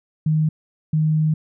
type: tone pair in turn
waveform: sine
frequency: 155.56 / 155.56 Hz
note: D#3 / D#3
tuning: 0 / 0 cents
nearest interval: unison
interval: 0 cents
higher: neither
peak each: -15 dBFS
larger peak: neither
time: 0.26-0.49 / 0.93-1.34 s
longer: second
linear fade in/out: 5 ms
effects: none